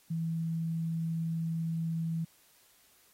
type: tone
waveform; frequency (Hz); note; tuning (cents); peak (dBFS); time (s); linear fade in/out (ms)
sine; 164; E3; -9; -30; 0.1-2.25; 10
effects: white hiss -64 dBFS RMS until 3.13 s + AAC 48 kbps